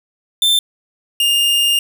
45% pulse tone pair in turn, 3557 / 2823 Hz, A7 / F7, +18 / +18 cents, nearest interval major third, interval 400 cents, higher first, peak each -11 / -12 dBFS, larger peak first, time 0.42-0.59 / 1.2-1.79 s, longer second, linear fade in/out 2 ms, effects none

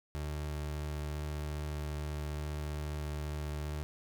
30% pulse tone, 74.8 Hz, D2, 32 cents sharp, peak -33 dBFS, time 0.15-3.83 s, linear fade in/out 0 ms, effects none

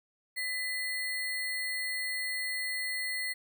sine tone with sample-and-hold, 2000 Hz, B6, 21 cents sharp, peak -31 dBFS, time 0.36-3.34 s, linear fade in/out 20 ms, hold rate 6300 Hz, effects none

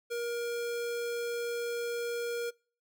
square tone, 473.2 Hz, A#4, 26 cents sharp, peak -33 dBFS, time 0.1-2.51 s, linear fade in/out 20 ms, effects noise-tail reverb RT60 0.4 s tail -26 dB re dry

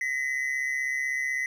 triangle tone pair together, 1887 / 2023 Hz, A#6 / B6, +21 / +41 cents, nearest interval minor second, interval 120 cents, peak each -30 / -26 dBFS, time 0.01-1.46 s, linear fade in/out 2 ms, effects none

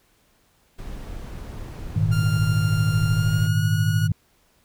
brown noise, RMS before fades -34 dBFS, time 0.78-3.48 s, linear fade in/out 10 ms
sine chord, Ab suspended second, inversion none, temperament just, 103.83 / 116.8 / 155.74 Hz, Ab2 / Bb2 / Eb3, 0 / +4 / +2 cents, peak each -21 / -24 / -22 dBFS, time 1.96-4.12 s, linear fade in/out 5 ms
sawtooth tone with pitch glide, 1396.9 to 1451.2 Hz, F6 to F#6, 0 to -34 cents, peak -27 dBFS, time 2.11-4.08 s, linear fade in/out 20 ms, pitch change +66 cents, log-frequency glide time 3.09-3.63 s
effects pink hiss -62 dBFS RMS until 4.64 s

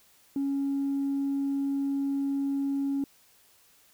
triangle tone with tanh clipping, 277.2 Hz, C#4, in tune, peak -26 dBFS, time 0.36-3.04 s, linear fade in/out 2 ms, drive 5 dB, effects white hiss -61 dBFS RMS until 3.93 s

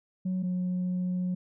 sine tone pair in turn, 185 / 181.4 Hz, F#3 / F#3, 0 / -34 cents, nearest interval unison, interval 34 cents, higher first, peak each -25 / -25 dBFS, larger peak neither, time 0.25-0.43 / 0.43-1.35 s, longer second, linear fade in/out 10 ms, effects tanh soft clip ceiling -25 dBFS

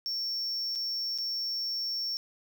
triangle tone with dropouts, 5460 Hz, F8, 40 cents flat, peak -29 dBFS, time 0.06-2.17 s, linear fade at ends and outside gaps 0 ms, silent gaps 0.752-0.757 / 1.178-1.185 s, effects none

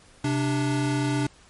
square tone pair together, 130.81 / 293.7 Hz, C3 / D4, 0 / 0 cents, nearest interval octave + major second, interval 1400 cents, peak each -26 dBFS, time 0.24-1.27 s, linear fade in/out 5 ms, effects pink hiss -54 dBFS RMS until 1.49 s + MP3 48 kbps

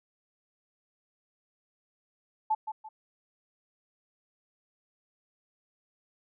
sine tone with echo, 869 Hz, A5, 22 cents flat, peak -23 dBFS, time 2.5-2.55 s, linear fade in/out 10 ms, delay 170 ms, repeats 2, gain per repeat -9 dB, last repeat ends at 2.89 s, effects none

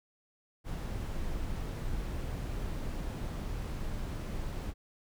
brown noise, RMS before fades -36 dBFS, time 0.64-4.74 s, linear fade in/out 50 ms, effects none

